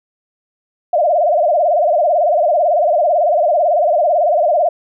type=tone with vibrato; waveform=sine; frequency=648 Hz; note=E5; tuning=30 cents flat; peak=-10 dBFS; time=0.93-4.69 s; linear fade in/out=5 ms; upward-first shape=sine; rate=18 Hz; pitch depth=180 cents each way; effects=none